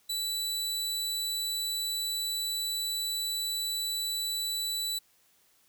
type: tone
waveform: sawtooth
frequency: 3960 Hz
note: B7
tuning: 4 cents sharp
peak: -27 dBFS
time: 0.09-4.99 s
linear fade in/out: 10 ms
effects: white hiss -66 dBFS RMS until 5.68 s